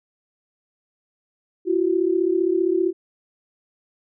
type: tone pair together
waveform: sine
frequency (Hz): 340.4 / 375.7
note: F4 / F#4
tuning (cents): -44 / +26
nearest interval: major second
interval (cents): 170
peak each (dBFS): -20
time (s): 1.65-2.93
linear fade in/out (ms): 50
effects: none